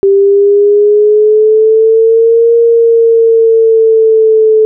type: exponential two-way sweep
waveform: sine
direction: up then down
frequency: 392 to 466.2 to 434.5 Hz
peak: -3 dBFS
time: 0.03-4.65 s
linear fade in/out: 0 ms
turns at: 2.55 s
effects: none